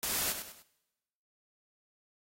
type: noise with echo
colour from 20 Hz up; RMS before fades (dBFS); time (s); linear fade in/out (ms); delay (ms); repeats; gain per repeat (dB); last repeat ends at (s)
white; -33; 0.03-0.32; 0; 100; 3; -8; 0.62
effects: noise-tail reverb RT60 1.0 s tail -21 dB re dry + AAC 48 kbps